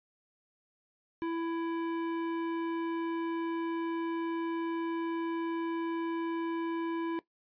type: tone with hard clipping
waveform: sine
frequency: 332.2 Hz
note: E4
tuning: 13 cents sharp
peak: -33 dBFS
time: 1.22-7.19 s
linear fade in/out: 0 ms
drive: 13 dB
effects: noise-tail reverb RT60 0.1 s tail -17 dB re dry + resampled to 11025 Hz